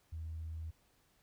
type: tone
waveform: sine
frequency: 80.4 Hz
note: E2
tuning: 43 cents flat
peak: -39 dBFS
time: 0.12-0.71 s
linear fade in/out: 10 ms
effects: tanh soft clip ceiling -35 dBFS + pink hiss -72 dBFS RMS until 1.22 s